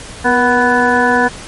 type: harmonic tone with a mistuned harmonic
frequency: 247.6 Hz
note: B3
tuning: 5 cents sharp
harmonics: 1 / 2 / 3 / 4 / 6 / 7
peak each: -16 / -16 / -16 / -16 / -16 / -16 dBFS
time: 0.24-1.29 s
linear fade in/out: 20 ms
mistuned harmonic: 2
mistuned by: -50 cents
effects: pink hiss -31 dBFS RMS until 1.47 s + MP3 48 kbps